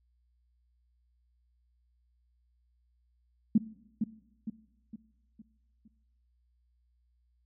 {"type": "tone with echo", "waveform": "sine", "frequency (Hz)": 219.3, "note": "A3", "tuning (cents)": -6, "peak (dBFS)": -18, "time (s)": [3.55, 3.58], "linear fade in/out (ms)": 5, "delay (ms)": 460, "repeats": 5, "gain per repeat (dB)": -7, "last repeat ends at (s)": 5.88, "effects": ["noise-tail reverb RT60 0.9 s tail -18 dB re dry", "added 60 Hz sine -68 dBFS peak until 7.45 s"]}